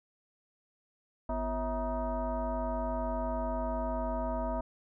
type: tone with frequency modulation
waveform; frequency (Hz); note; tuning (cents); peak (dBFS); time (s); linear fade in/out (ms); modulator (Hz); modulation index
sine; 349.2; F4; 0; -30; 1.29-4.61; 5; 299; 2.2
effects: none